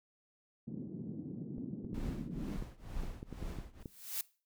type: band-pass noise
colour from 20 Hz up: pink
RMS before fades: -43 dBFS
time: 0.67-2.58 s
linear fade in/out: 10 ms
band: 150 to 290 Hz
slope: 24 dB/octave
type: clicks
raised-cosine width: 3 ms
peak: -30 dBFS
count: 12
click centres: 1.582 / 1.847 / 1.931 / 1.98 / 2.089 / 2.624 / 3.035 / 3.229 / 3.327 / 3.427 / 3.587 / 3.858 s
type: noise with tremolo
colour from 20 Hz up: brown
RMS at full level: -39 dBFS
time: 1.94-3.83 s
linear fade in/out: 5 ms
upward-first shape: triangle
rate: 2.1 Hz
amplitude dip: 95%
type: noise with exponential growth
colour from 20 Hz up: blue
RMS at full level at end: -34 dBFS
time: 3.8-4.21 s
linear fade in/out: 2 ms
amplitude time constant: 89 ms
effects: noise-tail reverb RT60 0.4 s tail -22 dB re dry